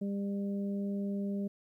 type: harmonic tone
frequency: 199.9 Hz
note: G3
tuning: 34 cents sharp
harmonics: 1 / 2 / 3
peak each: -32 / -42 / -46 dBFS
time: 0.01-1.48 s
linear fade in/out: 10 ms
effects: 12-bit